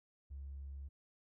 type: tone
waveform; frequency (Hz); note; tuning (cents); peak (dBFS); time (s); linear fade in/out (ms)
triangle; 69; C#2; -7; -40; 0.3-0.89; 20
effects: tanh soft clip ceiling -42 dBFS